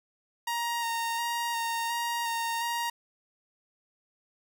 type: tone with vibrato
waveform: sawtooth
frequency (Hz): 932.3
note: A#5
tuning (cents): 0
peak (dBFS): -25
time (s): 0.47-2.9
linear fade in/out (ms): 5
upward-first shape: square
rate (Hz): 1.4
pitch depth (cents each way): 16
effects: none